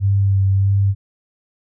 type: tone with vibrato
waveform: sine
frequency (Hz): 98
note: G2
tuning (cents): 0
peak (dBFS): -12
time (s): 0-0.95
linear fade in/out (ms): 50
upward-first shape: sine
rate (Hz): 1.6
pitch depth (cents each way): 21
effects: none